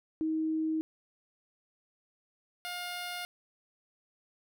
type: tone pair in turn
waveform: sine / 10% pulse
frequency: 316.4 / 710.3 Hz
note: D#4 / F5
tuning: +29 / +29 cents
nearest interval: octave + major second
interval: 1400 cents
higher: second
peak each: -28 dBFS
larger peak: neither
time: 0.21-0.81 / 2.65-3.25 s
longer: neither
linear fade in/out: 0 ms
effects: none